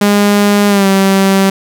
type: tone with pitch glide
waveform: sawtooth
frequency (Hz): 204.4 to 193.93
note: G#3 to G3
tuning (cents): -27 to -18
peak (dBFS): -3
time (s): 0.01-1.5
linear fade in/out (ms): 5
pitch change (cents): -91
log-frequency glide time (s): 0.68-0.87
effects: none